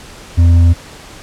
sine tone with hard clipping, 85.3 Hz, F2, 40 cents flat, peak -6 dBFS, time 0.37-0.74 s, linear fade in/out 20 ms, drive 4 dB, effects pink hiss -35 dBFS RMS until 1.22 s + low-pass 9000 Hz 12 dB/octave

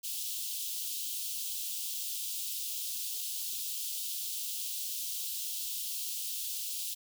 white high-pass noise, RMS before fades -37 dBFS, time 0.03-6.95 s, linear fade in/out 20 ms, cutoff 2900 Hz, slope 48 dB/octave, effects none

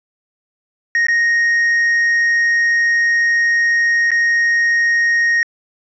triangle tone with dropouts, 1866 Hz, A#6, 1 cent sharp, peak -10 dBFS, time 0.95-5.43 s, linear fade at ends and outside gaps 1 ms, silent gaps 1.068-1.084 / 4.106-4.116 s, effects resampled to 16000 Hz

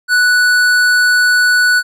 sine tone with tanh clipping, 1480 Hz, F#6, in tune, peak -10 dBFS, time 0.08-1.83 s, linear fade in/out 50 ms, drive 15 dB, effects none

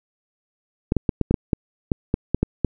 clicks, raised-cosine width 3 ms, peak -5 dBFS, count 12, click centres 0.921 / 0.967 / 1.092 / 1.213 / 1.31 / 1.342 / 1.532 / 1.918 / 2.141 / 2.346 / 2.43 / 2.647 s, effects none

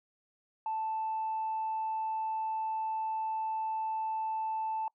sine tone, 880 Hz, A5, in tune, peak -30 dBFS, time 0.66-4.88 s, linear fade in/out 2 ms, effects noise-tail reverb RT60 0.1 s tail -25 dB re dry + tanh soft clip ceiling -27 dBFS

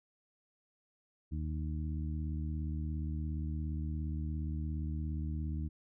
harmonic tone, 77.2 Hz, D#2, 13 cents flat, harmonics 1 / 2 / 3 / 4, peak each -35 / -41 / -45 / -47 dBFS, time 1.31-5.69 s, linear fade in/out 20 ms, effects none

